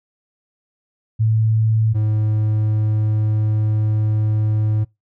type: tone pair in turn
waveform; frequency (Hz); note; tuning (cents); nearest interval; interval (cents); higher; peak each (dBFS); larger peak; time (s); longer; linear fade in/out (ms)
sine / triangle; 110.5 / 107.48; A2 / A2; +8 / -40; unison; 48; first; -13; neither; 1.19-1.94 / 1.94-4.85; second; 20
effects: noise-tail reverb RT60 0.2 s tail -24 dB re dry